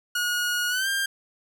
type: tone with pitch glide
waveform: sawtooth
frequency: 1446 to 1595.2 Hz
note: F#6 to G6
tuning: -40 to +30 cents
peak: -20 dBFS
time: 0.15-1.06 s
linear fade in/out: 5 ms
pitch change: +170 cents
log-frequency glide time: 0.69-0.88 s
effects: none